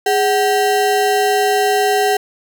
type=ring-modulated tone; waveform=square; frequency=583 Hz; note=D5; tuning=13 cents flat; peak=-10 dBFS; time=0.06-2.17 s; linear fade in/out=5 ms; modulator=169 Hz; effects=none